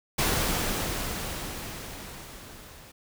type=noise with level ramp; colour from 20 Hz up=pink; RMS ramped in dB=-24 to -49 dBFS; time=0.18-2.92 s; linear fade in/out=10 ms; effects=none